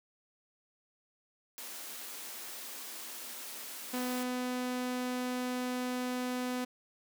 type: high-pass noise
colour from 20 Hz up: white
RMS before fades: -44 dBFS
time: 1.58-4.23 s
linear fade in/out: 0 ms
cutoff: 200 Hz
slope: 96 dB/octave
type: tone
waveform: sawtooth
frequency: 250.3 Hz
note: B3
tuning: 23 cents sharp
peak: -29 dBFS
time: 3.93-6.65 s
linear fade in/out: 10 ms
effects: none